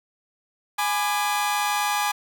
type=chord; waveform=sawtooth; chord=G# diminished; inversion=none; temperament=just; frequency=830.6 / 996.7 / 1196.1 Hz; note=G#5 / B5 / D6; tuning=0 / +16 / +31 cents; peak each=-20 / -26 / -24 dBFS; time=0.78-2.12 s; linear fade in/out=10 ms; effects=none